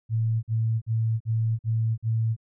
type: tone bursts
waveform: sine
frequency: 112.4 Hz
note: A2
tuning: 37 cents sharp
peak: -21 dBFS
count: 6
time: 0.09-2.365 s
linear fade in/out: 50 ms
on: 340 ms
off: 47 ms
effects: none